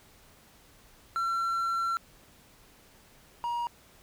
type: tone pair in turn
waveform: triangle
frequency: 1356 / 950.1 Hz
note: E6 / A#5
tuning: +49 / +33 cents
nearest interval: tritone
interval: 616 cents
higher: first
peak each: -25 / -27 dBFS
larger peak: first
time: 1.16-1.97 / 3.44-3.67 s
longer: first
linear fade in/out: 0 ms
effects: pink hiss -58 dBFS RMS until 4.02 s